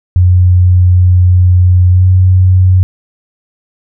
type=tone with pitch glide; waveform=sine; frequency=90.3 to 92.41 Hz; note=F#2 to F#2; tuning=-42 to -2 cents; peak=-3 dBFS; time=0.16-2.83 s; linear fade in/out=0 ms; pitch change=+40 cents; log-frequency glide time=1.9-2.05 s; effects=none